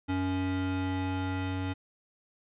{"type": "tone pair together", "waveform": "square", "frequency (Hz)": [93.41, 279.9], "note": ["F#2", "C#4"], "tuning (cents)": [17, 17], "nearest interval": "octave + perfect fifth", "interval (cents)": 1900, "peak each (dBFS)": [-33, -32], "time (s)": [0.08, 1.74], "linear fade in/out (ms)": 20, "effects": ["resampled to 8000 Hz"]}